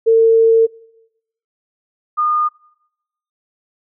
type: tone pair in turn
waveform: sine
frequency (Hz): 452.2 / 1219.8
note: A4 / D#6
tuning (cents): +47 / -35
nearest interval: octave + perfect fourth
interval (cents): 1718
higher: second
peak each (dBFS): -7 / -13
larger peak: first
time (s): 0.06-0.67 / 2.17-2.49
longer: first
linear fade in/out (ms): 20
effects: noise-tail reverb RT60 0.9 s tail -24 dB re dry